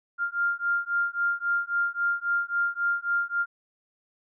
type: beating tone pair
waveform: sine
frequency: 1396.9 / 1400.6 Hz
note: F6 / F6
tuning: 0 / +5 cents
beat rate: 3.7 Hz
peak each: -27 dBFS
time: 0.18-3.46 s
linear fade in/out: 50 ms
effects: none